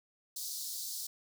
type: high-pass noise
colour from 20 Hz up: pink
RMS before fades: -40 dBFS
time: 0.36-1.07 s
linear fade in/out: 5 ms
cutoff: 4100 Hz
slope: 48 dB/octave
effects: none